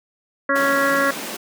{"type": "harmonic tone", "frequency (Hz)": 277.2, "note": "C#4", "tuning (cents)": 0, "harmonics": [1, 2, 4, 5, 6, 7], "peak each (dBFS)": [-25, -21, -23, -23, -22, -26], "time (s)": [0.49, 1.11], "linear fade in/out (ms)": 5}
{"type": "high-pass noise", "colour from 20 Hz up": "pink", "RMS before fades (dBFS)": -30, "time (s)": [0.55, 1.37], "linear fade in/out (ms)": 10, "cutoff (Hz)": 160, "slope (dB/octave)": 96}
{"effects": []}